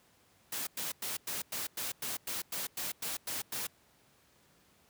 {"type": "noise bursts", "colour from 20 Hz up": "white", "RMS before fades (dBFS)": -37, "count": 13, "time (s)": [0.52, 3.67], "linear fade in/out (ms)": 5, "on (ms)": 150, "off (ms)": 100, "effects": ["pink hiss -66 dBFS RMS until 4.89 s", "high-pass 80 Hz 12 dB/octave"]}